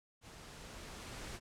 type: noise with level ramp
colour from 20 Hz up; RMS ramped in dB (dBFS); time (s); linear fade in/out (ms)
pink; -54 to -45; 0.21-1.4; 50
effects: low-pass 9000 Hz 12 dB/octave